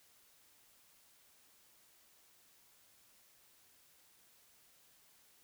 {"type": "silence", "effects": ["white hiss -67 dBFS RMS until 5.43 s"]}